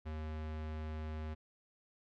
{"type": "tone", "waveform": "square", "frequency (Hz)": 77.78, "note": "D#2", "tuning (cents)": 0, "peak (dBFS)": -40, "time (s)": [0.05, 1.35], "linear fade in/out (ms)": 20, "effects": ["low-pass 3000 Hz 12 dB/octave"]}